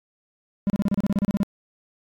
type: tone bursts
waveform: triangle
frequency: 200.4 Hz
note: G3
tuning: 38 cents sharp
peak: -16 dBFS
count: 13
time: 0.67-1.431 s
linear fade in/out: 0 ms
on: 29 ms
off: 32 ms
effects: AAC 64 kbps